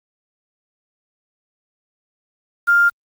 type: tone with quantisation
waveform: sine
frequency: 1400 Hz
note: F6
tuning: 4 cents sharp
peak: -10 dBFS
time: 2.67-2.9 s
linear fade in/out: 20 ms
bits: 6
effects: Opus 48 kbps